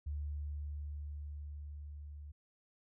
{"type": "tone with level ramp", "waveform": "sine", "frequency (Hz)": 73.42, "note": "D2", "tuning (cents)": 0, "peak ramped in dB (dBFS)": [-36, -46], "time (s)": [0.06, 2.32], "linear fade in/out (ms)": 10, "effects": []}